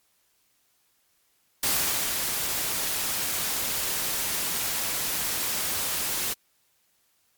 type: noise with ADSR envelope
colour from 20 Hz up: white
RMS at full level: -24 dBFS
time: 1.63-6.34 s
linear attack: 3 ms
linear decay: 500 ms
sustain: -4 dB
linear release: 15 ms
effects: white hiss -68 dBFS RMS until 7.37 s + MP3 96 kbps